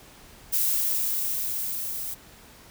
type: noise with level ramp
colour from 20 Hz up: violet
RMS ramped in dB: -23 to -33 dBFS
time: 0.52-2.15 s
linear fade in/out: 20 ms
effects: pink hiss -50 dBFS RMS until 2.7 s